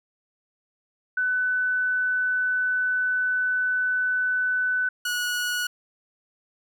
sine / sawtooth tone pair in turn, 1500 / 1461.5 Hz, F#6 / F#6, +23 / -22 cents, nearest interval unison, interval 45 cents, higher first, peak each -21 dBFS, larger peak neither, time 1.17-4.89 / 5.05-5.67 s, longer first, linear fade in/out 5 ms, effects none

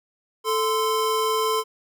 square tone pair together, 440 / 1035.1 Hz, A4 / C6, 0 / -19 cents, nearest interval octave + minor third, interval 1481 cents, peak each -24 / -24 dBFS, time 0.44-1.64 s, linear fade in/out 50 ms, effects none

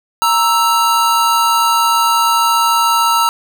square tone pair together, 932.3 / 1318.5 Hz, A#5 / E6, 0 / 0 cents, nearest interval tritone, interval 600 cents, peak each -14 dBFS, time 0.22-3.29 s, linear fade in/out 0 ms, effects none

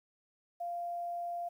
sine tone, 694 Hz, F5, 11 cents flat, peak -35 dBFS, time 0.6-1.49 s, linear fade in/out 10 ms, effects 11-bit

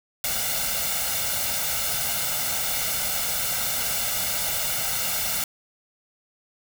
white noise with comb filter, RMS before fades -26 dBFS, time 0.24-5.44 s, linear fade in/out 2 ms, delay 1.4 ms, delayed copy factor +0.75, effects none

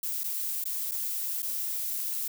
violet noise with dropouts, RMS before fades -32 dBFS, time 0.03-2.28 s, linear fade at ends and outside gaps 5 ms, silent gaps 0.236-0.24 / 0.641-0.654 / 0.913-0.917 / 1.423-1.427 s, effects none

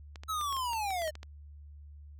clicks, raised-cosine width 0.2 ms, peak -28 dBFS, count 11, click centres 0.158 / 0.235 / 0.412 / 0.526 / 0.567 / 0.733 / 0.906 / 1.02 / 1.077 / 1.154 / 1.231 s
square linear sweep, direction down, 1311 to 597 Hz, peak -32 dBFS, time 0.28-1.11 s, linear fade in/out 20 ms
effects added 73 Hz sine -47 dBFS peak until 2.19 s

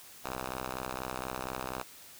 5% pulse ring-modulated tone, 64.2 Hz, C2, 32 cents flat, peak -22 dBFS, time 0.24-1.83 s, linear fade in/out 5 ms, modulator 714 Hz, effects white hiss -52 dBFS RMS until 2.19 s

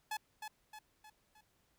sawtooth tone with echo, 856 Hz, A5, 48 cents flat, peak -33 dBFS, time 0.11-0.17 s, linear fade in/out 5 ms, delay 310 ms, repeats 4, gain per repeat -6 dB, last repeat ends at 1.41 s, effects pink hiss -75 dBFS RMS until 1.78 s

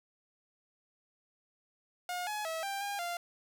sawtooth tone with pitch steps, 716 / 844 / 648 / 791 / 807 / 695 Hz, F5 / G#5 / E5 / G5 / G#5 / F5, +43 / +28 / -30 / +15 / -50 / -9 cents, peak -31 dBFS, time 2.09-3.17 s, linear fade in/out 2 ms, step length 180 ms, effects none

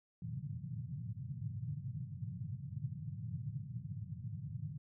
pink band-pass noise, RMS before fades -43 dBFS, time 0.22-4.78 s, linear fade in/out 2 ms, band 100 to 160 Hz, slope 48 dB/octave, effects none

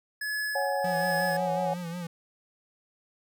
square tone with tremolo, 1703 Hz, G#6, 43 cents sharp, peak -29 dBFS, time 0.21-1.37 s, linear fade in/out 5 ms, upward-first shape sine, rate 1.3 Hz, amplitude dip 60%
sine chord, C# suspended fourth, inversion none, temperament just, 554.4 / 739.2 / 831.5 Hz, C#5 / F#5 / G#5, 0 / -2 / +2 cents, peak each -29 / -32 / -31 dBFS, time 0.55-1.74 s, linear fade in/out 5 ms
square tone with vibrato, 172.5 Hz, F3, 21 cents flat, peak -34 dBFS, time 0.84-2.07 s, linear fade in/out 5 ms, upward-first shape sine, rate 5.5 Hz, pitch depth 68 cents each way
effects none

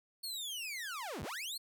sawtooth linear two-way sweep, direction down then up, 4435 to 51.91 to 4435 Hz, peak -36 dBFS, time 0.23-1.58 s, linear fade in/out 10 ms, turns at 1.23 s, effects none

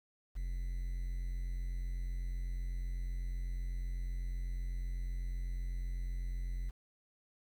triangle tone, 44 Hz, F1, 14 cents sharp, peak -33 dBFS, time 0.35-6.71 s, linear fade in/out 20 ms, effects 10-bit

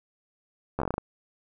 slowing click train, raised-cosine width 1 ms, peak -14 dBFS, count 9, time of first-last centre 0.79-0.981 s, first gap 12 ms, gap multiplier 1.19, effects none

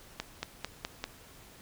accelerating click train, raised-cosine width 0.2 ms, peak -16 dBFS, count 5, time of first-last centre 0.2-1.04 s, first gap 230 ms, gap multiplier 0.94, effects pink hiss -54 dBFS RMS until 1.61 s

